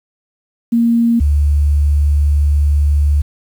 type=tone pair in turn; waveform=sine; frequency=233.1 / 72.85 Hz; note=A#3 / D2; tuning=0 / -13 cents; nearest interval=octave + minor sixth; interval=2013 cents; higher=first; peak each=-9 dBFS; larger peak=neither; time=0.72-1.2 / 1.2-3.22 s; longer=second; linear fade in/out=10 ms; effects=7-bit